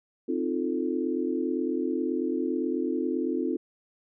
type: chord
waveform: sine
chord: F dominant seventh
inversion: second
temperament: equal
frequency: 261.6 / 311.1 / 349.2 / 440 Hz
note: C4 / Eb4 / F4 / A4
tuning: 0 / 0 / 0 / 0 cents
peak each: -30 / -31 / -30 / -34 dBFS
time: 0.28-3.57 s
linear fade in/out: 10 ms
effects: none